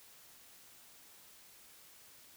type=silence; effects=white hiss -59 dBFS RMS until 2.36 s